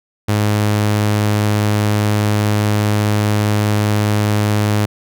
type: tone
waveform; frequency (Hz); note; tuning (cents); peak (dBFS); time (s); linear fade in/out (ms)
sawtooth; 104.9; G#2; +18; -9; 0.28-4.86; 10
effects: none